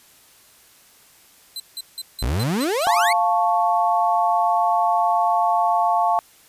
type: tone bursts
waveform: sawtooth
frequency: 4053 Hz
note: B7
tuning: 44 cents sharp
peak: -25 dBFS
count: 7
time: 1.56-2.853 s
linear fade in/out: 2 ms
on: 39 ms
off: 170 ms
type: exponential sweep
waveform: 35% pulse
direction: up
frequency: 50.8 to 2302 Hz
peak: -18 dBFS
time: 2.22-3.13 s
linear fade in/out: 5 ms
type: chord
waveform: sine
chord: F augmented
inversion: none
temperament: equal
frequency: 698.5 / 880 / 1108.7 Hz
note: F5 / A5 / C#6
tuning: 0 / 0 / 0 cents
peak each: -19 / -20 / -23 dBFS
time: 2.87-6.19 s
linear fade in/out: 0 ms
effects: white hiss -52 dBFS RMS until 6.48 s + resampled to 32000 Hz